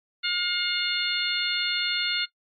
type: harmonic tone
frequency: 713 Hz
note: F5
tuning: 36 cents sharp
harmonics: 2 / 3 / 4 / 5 / 6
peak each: -30 / -30 / -30 / -30 / -30 dBFS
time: 0.23-2.26 s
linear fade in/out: 20 ms
effects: noise-tail reverb RT60 0.1 s tail -18 dB re dry + MP3 64 kbps